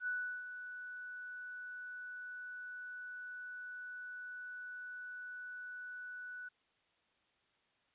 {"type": "tone with ADSR envelope", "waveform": "sine", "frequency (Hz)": 1483, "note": "F#6", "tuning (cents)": 4, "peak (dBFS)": -34, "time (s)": [0, 6.49], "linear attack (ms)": 70, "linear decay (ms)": 360, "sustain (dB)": -10, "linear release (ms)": 10, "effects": ["white hiss -75 dBFS RMS until 7.94 s", "resampled to 8000 Hz"]}